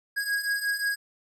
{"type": "beating tone pair", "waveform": "square", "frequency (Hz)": [1643, 1648.6], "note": ["G#6", "G#6"], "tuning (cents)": [-19, -13], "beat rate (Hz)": 5.6, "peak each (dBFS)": [-32, -28], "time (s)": [0.16, 0.96], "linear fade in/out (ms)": 20, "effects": ["resampled to 32000 Hz"]}